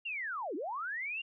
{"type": "linear two-way sweep", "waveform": "sine", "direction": "down then up", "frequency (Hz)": [2844, 270, 2844], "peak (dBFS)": -35, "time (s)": [0.05, 1.22], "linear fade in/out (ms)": 10, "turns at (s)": 0.55, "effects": []}